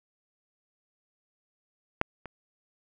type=clicks; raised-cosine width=0.5 ms; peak=-8 / -25 dBFS; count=2; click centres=2.014 / 2.257 s; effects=none